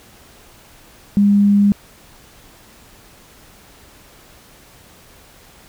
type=tone; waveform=sine; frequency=202.7 Hz; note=G#3; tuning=42 cents flat; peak=-9 dBFS; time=1.17-1.72 s; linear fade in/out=0 ms; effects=pink hiss -46 dBFS RMS until 5.68 s